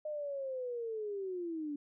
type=linear sweep; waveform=sine; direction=down; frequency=614 to 284.1 Hz; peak=-36 dBFS; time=0.05-1.76 s; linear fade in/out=5 ms; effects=none